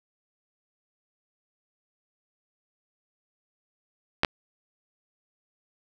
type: clicks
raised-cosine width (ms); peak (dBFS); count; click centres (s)
0.3; -5; 2; 4.234 / 4.248
effects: none